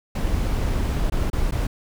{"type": "noise with dropouts", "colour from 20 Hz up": "brown", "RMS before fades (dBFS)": -22, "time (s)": [0.15, 1.67], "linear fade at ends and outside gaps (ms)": 5, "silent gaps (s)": [[1.1, 1.12], [1.301, 1.33], [1.511, 1.521]], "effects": []}